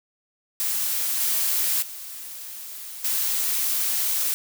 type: noise with level steps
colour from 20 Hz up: blue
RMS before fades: -25 / -23 / -37 / -24 dBFS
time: 0.6-4.34 s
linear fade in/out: 0 ms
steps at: 1.2 / 1.82 / 3.04 s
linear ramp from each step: 5 ms
effects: none